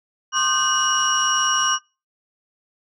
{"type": "tone cluster", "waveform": "sine", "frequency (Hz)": [1069, 1211, 1541, 2913, 5670], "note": ["C6", "D#6", "G6", "F#7", "F8"], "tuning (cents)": [37, -47, -30, -28, 25], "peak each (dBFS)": -23, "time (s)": [0.32, 1.79], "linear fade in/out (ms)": 50, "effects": ["noise-tail reverb RT60 0.3 s tail -24 dB re dry", "tanh soft clip ceiling -9 dBFS"]}